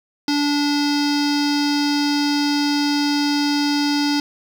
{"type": "tone with low-pass filter", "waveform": "square", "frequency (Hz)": 290, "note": "D4", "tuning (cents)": -22, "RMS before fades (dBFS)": -19, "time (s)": [0.28, 4.2], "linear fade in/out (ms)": 2, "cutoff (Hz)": 5000, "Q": 5.3, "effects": ["7-bit"]}